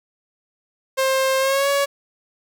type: tone with pitch glide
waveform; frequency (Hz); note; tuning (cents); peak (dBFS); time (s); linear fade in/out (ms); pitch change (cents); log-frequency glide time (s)
sawtooth; 530 to 561.5; C5 to C#5; +22 to +22; -13; 0.97-1.86; 20; +100; 1.39-1.69
effects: none